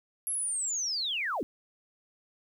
sine linear sweep, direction down, 11330 to 211.3 Hz, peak -29 dBFS, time 0.27-1.43 s, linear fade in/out 0 ms, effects 10-bit

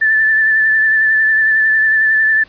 sine tone with vibrato, 1757 Hz, A6, 3 cents flat, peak -9 dBFS, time 0.01-2.44 s, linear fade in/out 10 ms, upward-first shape sine, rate 11 Hz, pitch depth 23 cents each way, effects pink hiss -45 dBFS RMS until 2.48 s + resampled to 11025 Hz

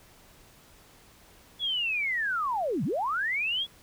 sine linear two-way sweep, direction down then up, 3429 to 123.47 to 3429 Hz, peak -26 dBFS, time 1.59-3.67 s, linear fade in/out 50 ms, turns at 2.84 s, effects pink hiss -56 dBFS RMS until 3.82 s

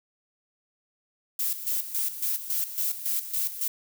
violet noise with tremolo, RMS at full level -27 dBFS, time 1.39-3.68 s, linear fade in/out 5 ms, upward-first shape square, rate 3.6 Hz, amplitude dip 70%, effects none

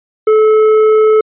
triangle tone with hard clipping, 433.2 Hz, A4, 27 cents flat, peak -7 dBFS, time 0.27-1.21 s, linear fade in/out 5 ms, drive 10 dB, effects resampled to 8000 Hz

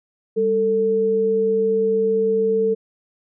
sine tone pair together, 198.5 / 445.6 Hz, G3 / A4, +22 / +22 cents, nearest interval octave + major second, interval 1400 cents, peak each -26 / -16 dBFS, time 0.36-2.75 s, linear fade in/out 20 ms, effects none

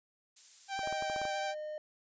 violet noise, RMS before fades -47 dBFS, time 0.36-1.4 s, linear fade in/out 10 ms
sawtooth tone with vibrato, 782 Hz, G5, 4 cents flat, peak -31 dBFS, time 0.68-1.55 s, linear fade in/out 50 ms, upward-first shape sine, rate 12 Hz, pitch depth 16 cents each way
clicks, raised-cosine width 1 ms, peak -29 dBFS, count 8, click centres 0.792 / 0.874 / 0.926 / 1.024 / 1.099 / 1.162 / 1.216 / 1.253 s
triangle tone with pitch glide, 622.3 to 609.8 Hz, D#5 to D#5, 0 to -35 cents, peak -36 dBFS, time 0.83-1.78 s, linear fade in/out 2 ms, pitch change -35 cents, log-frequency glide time 1.09-1.28 s
effects resampled to 16000 Hz

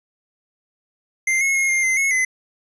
square tone with pitch steps, 2092 / 2174 / 2155 / 2115 / 2070 / 2181 / 2038 Hz, C7 / C#7 / C#7 / C7 / C7 / C#7 / C7, -1 / -34 / -49 / +18 / -19 / -29 / -46 cents, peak -17 dBFS, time 1.27-2.25 s, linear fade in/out 5 ms, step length 140 ms, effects resampled to 24000 Hz

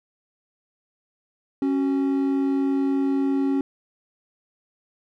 triangle tone pair together, 275 / 374.7 Hz, C#4 / F#4, -14 / +22 cents, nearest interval perfect fourth, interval 536 cents, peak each -18 / -27 dBFS, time 1.62-3.61 s, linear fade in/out 2 ms, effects none

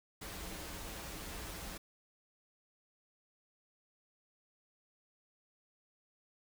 pink noise with comb filter, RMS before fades -45 dBFS, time 0.21-1.78 s, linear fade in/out 10 ms, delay 8.1 ms, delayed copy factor -0.55, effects none

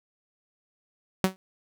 sawtooth tone with exponential decay, 188.5 Hz, F#3, 32 cents sharp, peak -12 dBFS, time 1.24-1.36 s, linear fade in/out 0 ms, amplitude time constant 24 ms, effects none

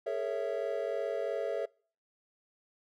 triangle chord, A# half-diminished seventh, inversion third, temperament equal with one note detuned, 415.3 / 458.2 / 554.4 / 659.3 Hz, G#4 / A#4 / C#5 / E5, 0 / -30 / 0 / 0 cents, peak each -36 / -35 / -34 / -34 dBFS, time 0.06-1.66 s, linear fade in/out 10 ms, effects noise-tail reverb RT60 0.5 s tail -26 dB re dry

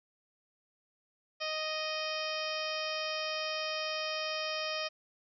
harmonic tone with a mistuned harmonic, 622.3 Hz, D#5, in tune, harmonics 1 / 2 / 3 / 4 / 5 / 6 / 7 / 8 / 9, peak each -38 / -41 / -44 / -40 / -42 / -48 / -48 / -42 / -44 dBFS, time 1.4-4.89 s, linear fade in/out 20 ms, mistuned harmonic 9, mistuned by -19 cents, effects none

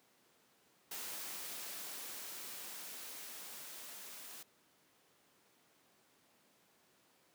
white noise with level ramp, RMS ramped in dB -44 to -51 dBFS, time 0.91-4.43 s, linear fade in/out 5 ms, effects pink hiss -70 dBFS RMS until 7.34 s + high-pass 200 Hz 12 dB/octave

